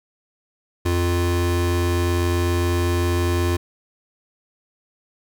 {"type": "tone pair together", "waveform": "square", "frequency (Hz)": [87.31, 349.6], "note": ["F2", "F4"], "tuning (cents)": [0, 2], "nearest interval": "2 octaves", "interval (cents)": 2402, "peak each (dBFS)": [-20, -24], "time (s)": [0.85, 3.57], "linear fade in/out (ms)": 10, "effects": []}